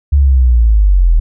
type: linear sweep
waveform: sine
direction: down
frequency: 72.5 to 38.89 Hz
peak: -5 dBFS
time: 0.12-1.2 s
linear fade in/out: 10 ms
effects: none